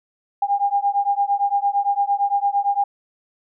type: beating tone pair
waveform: sine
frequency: 801 / 809.8 Hz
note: G5 / G#5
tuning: +37 / -44 cents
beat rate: 8.8 Hz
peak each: -20 dBFS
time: 0.42-2.84 s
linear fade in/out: 5 ms
effects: none